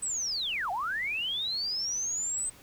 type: linear two-way sweep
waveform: sine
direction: down then up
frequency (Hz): 8260 to 689 to 8260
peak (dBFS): -29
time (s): 0.02-2.5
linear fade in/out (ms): 10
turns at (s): 0.71
effects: pink hiss -54 dBFS RMS until 2.62 s